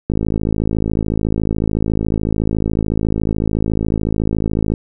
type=click train; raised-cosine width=3 ms; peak=-5 dBFS; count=251; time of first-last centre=0.1-4.738 s; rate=53.9 Hz; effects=none